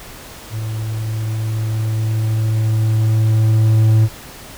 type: tone with level ramp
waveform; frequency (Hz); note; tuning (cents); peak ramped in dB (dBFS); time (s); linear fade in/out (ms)
triangle; 110; A2; 0; -19 to -6; 0.5-4.09; 50
effects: pink hiss -36 dBFS RMS until 4.57 s

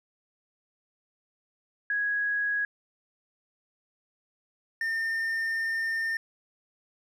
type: tone pair in turn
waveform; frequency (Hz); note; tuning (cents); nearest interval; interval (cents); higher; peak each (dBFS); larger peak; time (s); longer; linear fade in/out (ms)
sine / triangle; 1661.2 / 1811; G#6 / A6; 0 / +49; minor second; 149; second; -25; neither; 1.9-2.65 / 4.81-6.17; second; 2
effects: none

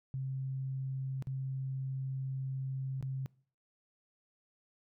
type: tone with dropouts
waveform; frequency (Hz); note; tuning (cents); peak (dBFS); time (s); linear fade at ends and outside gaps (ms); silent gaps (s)
sine; 133.1; C3; +30; -34; 0.14-3.26; 0; 1.224-1.271 / 3.01-3.026
effects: noise-tail reverb RT60 0.5 s tail -24 dB re dry

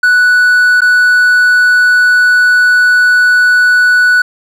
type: tone with dropouts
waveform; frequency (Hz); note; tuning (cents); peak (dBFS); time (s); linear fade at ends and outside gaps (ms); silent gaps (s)
triangle; 1480; F#6; 0; -3; 0.03-4.22; 5; 0.807-0.817
effects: none

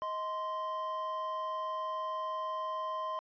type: tone pair together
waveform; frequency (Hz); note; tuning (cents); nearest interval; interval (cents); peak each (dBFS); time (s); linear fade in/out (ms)
triangle; 630 / 1041.2; D#5 / C6; +21 / -9; major sixth; 870; -38 / -33; 0.02-3.19; 0
effects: resampled to 11025 Hz

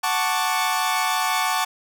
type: chord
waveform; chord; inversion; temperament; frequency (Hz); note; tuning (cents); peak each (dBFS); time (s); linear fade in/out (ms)
sawtooth; D major seventh; first; equal; 740 / 880 / 1108.7 / 1174.7; F#5 / A5 / C#6 / D6; 0 / 0 / 0 / 0; -22 / -21 / -22 / -24; 0.03-1.65; 10
effects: none

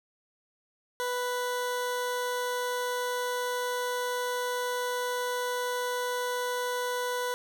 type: tone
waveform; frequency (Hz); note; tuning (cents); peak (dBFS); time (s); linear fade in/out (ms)
20% pulse; 493.9; B4; 0; -24; 1-7.34; 0
effects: none

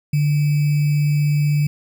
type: tone with sample-and-hold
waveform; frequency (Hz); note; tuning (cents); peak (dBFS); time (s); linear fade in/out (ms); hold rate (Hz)
sine; 147.3; D3; +6; -14; 0.13-1.67; 5; 2450
effects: none

